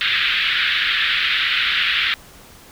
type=band-pass noise; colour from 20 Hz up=white; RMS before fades=-19 dBFS; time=0.01-2.14 s; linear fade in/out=0 ms; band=1400 to 3700 Hz; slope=48 dB/octave; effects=pink hiss -44 dBFS RMS until 2.71 s